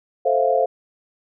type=chord; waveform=sine; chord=F major seventh; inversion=first; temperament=equal with one note detuned; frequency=440 / 526 / 659.3 / 698.5 Hz; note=A4 / C5 / E5 / F5; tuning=0 / +9 / 0 / 0 cents; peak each=-23 / -19 / -23 / -20 dBFS; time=0.25-0.66 s; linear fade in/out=10 ms; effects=none